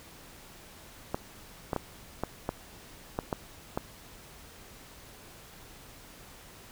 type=clicks; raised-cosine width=1 ms; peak=-15 dBFS; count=8; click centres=1.145 / 1.732 / 1.763 / 2.236 / 2.491 / 3.189 / 3.328 / 3.775 s; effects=pink hiss -51 dBFS RMS until 6.71 s